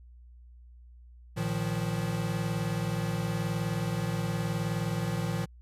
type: chord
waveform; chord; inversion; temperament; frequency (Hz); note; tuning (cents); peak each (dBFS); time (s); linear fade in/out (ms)
square; Bb suspended fourth; none; equal with one note detuned; 113.88 / 155.56 / 174.61; Bb2 / Eb3 / F3; -40 / 0 / 0; -34; 1.36-5.46; 20
effects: added 60 Hz sine -49 dBFS peak until 5.61 s + resampled to 32000 Hz

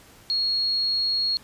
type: tone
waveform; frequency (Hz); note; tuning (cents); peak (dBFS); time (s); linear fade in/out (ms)
sine; 4305; C8; +49; -21; 0.3-1.37; 0
effects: pink hiss -51 dBFS RMS until 1.43 s + resampled to 32000 Hz

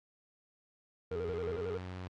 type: tone with vibrato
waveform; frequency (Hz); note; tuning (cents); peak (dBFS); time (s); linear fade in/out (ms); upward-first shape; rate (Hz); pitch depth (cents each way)
triangle; 440; A4; 0; -33; 1.11-1.78; 10; square; 11; 95
type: tone with pitch glide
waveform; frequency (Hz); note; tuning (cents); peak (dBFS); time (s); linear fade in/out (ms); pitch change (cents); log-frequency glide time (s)
sawtooth; 86.7 to 91.54; F2 to F#2; -12 to -18; -37; 1.11-2.08; 5; +94; 1.56-1.64
effects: low-pass 4000 Hz 12 dB/octave + AAC 32 kbps

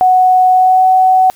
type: tone with pitch glide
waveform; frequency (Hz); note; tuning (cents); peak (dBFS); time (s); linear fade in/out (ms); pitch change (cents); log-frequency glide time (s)
sine; 740 to 749; F#5 to F#5; 0 to +21; -5; 0.01-1.3; 0; +21; 0.51-0.86
effects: white hiss -45 dBFS RMS until 1.35 s

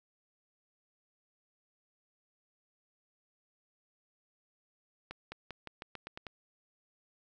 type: accelerating click train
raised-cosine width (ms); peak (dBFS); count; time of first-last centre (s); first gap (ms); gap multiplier
0.3; -26; 9; 5.11-6.268; 210; 0.89
effects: none

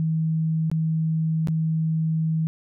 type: tone with dropouts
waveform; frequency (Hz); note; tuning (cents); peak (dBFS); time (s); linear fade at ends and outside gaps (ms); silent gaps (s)
sine; 160; D#3; +49; -20; 0-2.47; 0; 0.7-0.715 / 1.473-1.484
effects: none

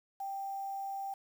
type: tone with quantisation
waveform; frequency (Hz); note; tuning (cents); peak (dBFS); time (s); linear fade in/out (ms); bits
sine; 785; G5; +2; -36; 0.2-1.14; 5; 9
effects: none

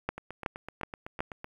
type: two click trains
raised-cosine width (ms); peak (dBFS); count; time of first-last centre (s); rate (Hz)
0.5; -24 / -14; 11 / 4; 0.18-1.444 / 0.09-1.205; 7.91 / 2.69
effects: 9-bit

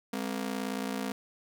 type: ring-modulated tone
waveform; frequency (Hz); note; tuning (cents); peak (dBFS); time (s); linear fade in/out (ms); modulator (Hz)
sawtooth; 233.1; A#3; 0; -25; 0.13-1.12; 2; 29.2
effects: none

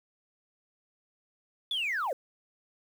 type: linear sweep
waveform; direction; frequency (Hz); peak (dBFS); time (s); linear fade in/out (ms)
sine; down; 3520 to 466.2; -27; 1.71-2.13; 2
effects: tanh soft clip ceiling -25 dBFS + 9-bit

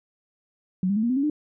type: tone with pitch steps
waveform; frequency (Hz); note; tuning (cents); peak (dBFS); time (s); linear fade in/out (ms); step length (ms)
sine; 185 / 200.6 / 217.5 / 235.8 / 255.7 / 277.2 / 300.5; F#3 / G3 / A3 / A#3 / C4 / C#4 / D4; 0 / +40 / -20 / +20 / -40 / 0 / +40; -20; 0.83-1.299; 2; 67
effects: none

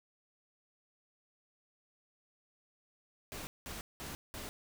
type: noise bursts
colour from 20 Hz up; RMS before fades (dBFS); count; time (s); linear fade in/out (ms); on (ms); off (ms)
pink; -44; 4; 3.32-4.49; 0; 150; 190
effects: none

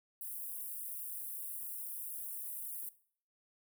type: high-pass noise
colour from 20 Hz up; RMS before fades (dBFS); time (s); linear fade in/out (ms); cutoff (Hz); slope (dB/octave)
white; -43; 0.21-2.89; 2; 9400; 48
effects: noise-tail reverb RT60 0.5 s tail -17 dB re dry

